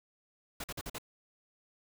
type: noise bursts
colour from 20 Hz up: pink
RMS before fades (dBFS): -40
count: 5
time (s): 0.6-0.984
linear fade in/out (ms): 5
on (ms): 40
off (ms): 46
effects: none

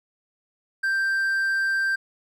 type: tone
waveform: triangle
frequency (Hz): 1573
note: G6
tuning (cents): +6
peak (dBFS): -19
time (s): 0.83-1.96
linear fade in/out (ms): 10
effects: none

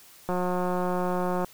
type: click train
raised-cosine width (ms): 1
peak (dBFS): -15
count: 209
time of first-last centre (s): 0.29-1.446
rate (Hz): 180
effects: white hiss -52 dBFS RMS until 1.53 s

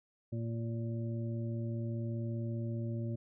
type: harmonic tone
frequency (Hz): 115.1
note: A#2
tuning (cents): -22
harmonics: 1 / 2 / 3 / 5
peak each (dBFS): -35 / -41 / -45 / -49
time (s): 0.32-3.16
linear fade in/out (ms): 10
effects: none

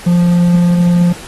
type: tone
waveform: triangle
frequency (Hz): 174.61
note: F3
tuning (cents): 0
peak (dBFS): -5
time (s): 0.06-1.13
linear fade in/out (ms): 10
effects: pink hiss -32 dBFS RMS until 1.27 s + AAC 32 kbps

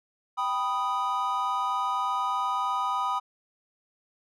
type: chord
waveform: triangle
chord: G augmented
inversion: none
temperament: equal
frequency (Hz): 784 / 987.8 / 1244.5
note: G5 / B5 / D#6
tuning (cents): 0 / 0 / 0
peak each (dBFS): -31 / -27 / -27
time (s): 0.37-3.2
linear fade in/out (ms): 20
effects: none

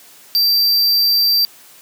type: tone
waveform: square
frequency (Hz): 4691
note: D8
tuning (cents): -3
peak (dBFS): -12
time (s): 0.35-1.45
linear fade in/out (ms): 0
effects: white hiss -44 dBFS RMS until 1.81 s + high-pass 150 Hz 12 dB/octave

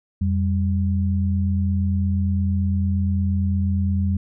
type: tone pair together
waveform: sine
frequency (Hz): 87.31 / 196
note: F2 / G3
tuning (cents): 0 / 0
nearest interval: octave + major second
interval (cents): 1400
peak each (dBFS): -19 / -23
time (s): 0.21-4.17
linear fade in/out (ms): 5
effects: none

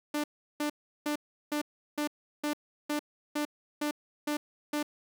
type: tone bursts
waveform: sawtooth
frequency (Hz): 296.4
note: D4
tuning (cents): +16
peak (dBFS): -25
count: 11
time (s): 0.14-4.829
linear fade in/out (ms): 5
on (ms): 99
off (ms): 360
effects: 11-bit

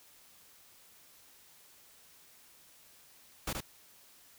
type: noise with echo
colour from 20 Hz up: pink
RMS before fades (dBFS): -35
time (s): 3.47-3.53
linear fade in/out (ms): 5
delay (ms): 76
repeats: 1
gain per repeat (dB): -3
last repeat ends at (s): 3.606
effects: white hiss -60 dBFS RMS until 4.38 s

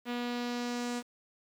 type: tone with low-pass filter sweep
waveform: sawtooth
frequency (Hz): 242.1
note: B3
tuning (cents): -34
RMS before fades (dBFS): -35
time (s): 0.05-1.03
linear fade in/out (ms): 50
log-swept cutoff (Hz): 3200 to 8300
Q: 1.5
effects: 9-bit

